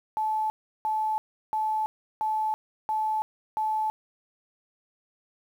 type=tone bursts; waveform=sine; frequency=867 Hz; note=A5; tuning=26 cents flat; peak=-24 dBFS; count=6; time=0.17-3.9 s; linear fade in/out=0 ms; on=330 ms; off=350 ms; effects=9-bit